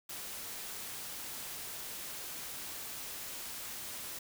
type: noise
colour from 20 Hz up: white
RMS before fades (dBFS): -43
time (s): 0.09-4.19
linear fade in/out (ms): 5
effects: none